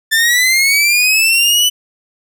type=linear sweep; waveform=sawtooth; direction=up; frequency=1762 to 3000 Hz; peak=-6 dBFS; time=0.11-1.7 s; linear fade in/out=20 ms; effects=none